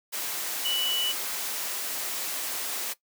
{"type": "tone in noise", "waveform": "sine", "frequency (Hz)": 2960, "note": "F#7", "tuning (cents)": 0, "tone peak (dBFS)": -25, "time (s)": [0.64, 1.13], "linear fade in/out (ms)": 20, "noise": "white", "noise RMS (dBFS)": -32, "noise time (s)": [0.12, 2.94], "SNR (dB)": 4, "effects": ["noise-tail reverb RT60 0.1 s tail -17 dB re dry", "high-pass 300 Hz 12 dB/octave"]}